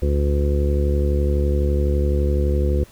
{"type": "harmonic tone", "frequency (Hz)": 71.9, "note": "D2", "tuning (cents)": -36, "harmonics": [1, 2, 3, 4, 5, 6, 7], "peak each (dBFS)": [-17, -28, -29, -34, -26, -33, -28], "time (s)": [0.02, 2.84], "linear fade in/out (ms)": 5, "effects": ["pink hiss -49 dBFS RMS until 2.91 s"]}